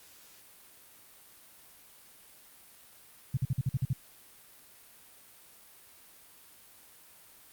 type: tone bursts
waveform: sine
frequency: 130 Hz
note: C3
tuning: 11 cents flat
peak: -25 dBFS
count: 8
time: 3.34-3.932 s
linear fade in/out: 5 ms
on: 32 ms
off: 48 ms
effects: white hiss -56 dBFS RMS until 7.52 s + Opus 48 kbps